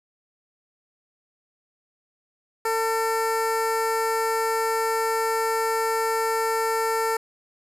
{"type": "tone with notch filter", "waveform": "15% pulse", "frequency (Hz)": 450, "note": "A4", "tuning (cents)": 39, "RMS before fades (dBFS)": -24, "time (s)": [2.65, 7.17], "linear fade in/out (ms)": 5, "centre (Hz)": 3700, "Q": 1.1, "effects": ["resampled to 32000 Hz", "8-bit"]}